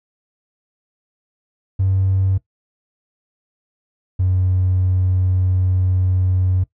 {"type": "tone pair in turn", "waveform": "triangle", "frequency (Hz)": [95.5, 92.41], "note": ["G2", "F#2"], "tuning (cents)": [-45, -2], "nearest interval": "minor second", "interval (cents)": 57, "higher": "first", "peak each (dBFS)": -11, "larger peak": "neither", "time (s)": [[1.79, 2.38], [4.19, 6.64]], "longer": "second", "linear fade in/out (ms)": 10, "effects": ["noise-tail reverb RT60 0.1 s tail -19 dB re dry", "tanh soft clip ceiling -9 dBFS"]}